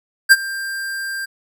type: tone with ADSR envelope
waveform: square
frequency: 1587 Hz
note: G6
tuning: 21 cents sharp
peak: -4 dBFS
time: 0.29-1.26 s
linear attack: 28 ms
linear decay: 37 ms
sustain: -20 dB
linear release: 16 ms
effects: none